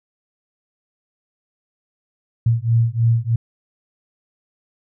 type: beating tone pair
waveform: sine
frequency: 114.1 / 117.3 Hz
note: A#2 / A#2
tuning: -37 / +11 cents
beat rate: 3.2 Hz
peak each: -17 / -17 dBFS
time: 2.46-3.36 s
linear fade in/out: 5 ms
effects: none